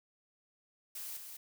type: noise with echo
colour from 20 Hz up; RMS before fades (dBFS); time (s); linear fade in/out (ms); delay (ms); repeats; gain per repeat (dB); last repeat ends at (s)
blue; -43; 0.95-1.17; 5; 200; 1; -5; 1.37
effects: none